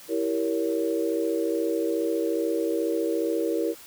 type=chord; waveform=sine; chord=E diminished seventh; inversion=none; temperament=equal with one note detuned; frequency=329.6 / 392 / 466.2 / 561.5 Hz; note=E4 / G4 / Bb4 / Db5; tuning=0 / 0 / 0 / +22 cents; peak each=-27 / -31 / -27 / -32 dBFS; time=0.08-3.75 s; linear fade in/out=50 ms; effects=white hiss -47 dBFS RMS until 3.86 s